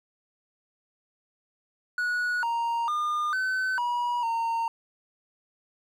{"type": "tone with pitch steps", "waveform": "triangle", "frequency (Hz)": [1463, 932, 1211, 1521, 965, 918], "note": ["F#6", "A#5", "D#6", "F#6", "B5", "A#5"], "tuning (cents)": [-20, -1, -47, 47, -40, -27], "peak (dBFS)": -23, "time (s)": [1.98, 4.68], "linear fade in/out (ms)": 2, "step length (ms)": 450, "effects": []}